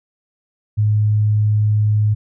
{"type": "tone", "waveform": "sine", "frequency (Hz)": 106, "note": "G#2", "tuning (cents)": 36, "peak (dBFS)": -12, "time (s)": [0.77, 2.15], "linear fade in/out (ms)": 20, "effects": []}